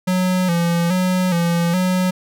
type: tone with vibrato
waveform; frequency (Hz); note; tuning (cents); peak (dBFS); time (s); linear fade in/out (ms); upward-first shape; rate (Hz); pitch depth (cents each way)
square; 177; F3; +23; -16; 0.07-2.11; 10; square; 1.2; 65
effects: none